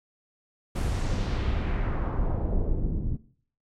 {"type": "noise with low-pass filter sweep", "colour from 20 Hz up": "brown", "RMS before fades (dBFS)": -27, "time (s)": [0.75, 3.17], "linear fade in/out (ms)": 10, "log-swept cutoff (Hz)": [12000, 200], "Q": 1.4, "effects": ["noise-tail reverb RT60 0.5 s tail -17 dB re dry"]}